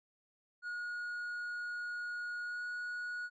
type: tone with pitch glide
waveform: triangle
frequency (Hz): 1445 to 1456.7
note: F#6 to F#6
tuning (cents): -41 to -27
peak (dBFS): -36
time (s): 0.62-3.3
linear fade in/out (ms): 50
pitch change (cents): +14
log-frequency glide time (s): 2.44-2.64
effects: resampled to 16000 Hz